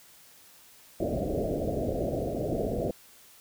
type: low-pass noise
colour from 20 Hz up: white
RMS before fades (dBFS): -30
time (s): 1-2.91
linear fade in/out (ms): 2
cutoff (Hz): 690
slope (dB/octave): 96
effects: white hiss -55 dBFS RMS until 3.4 s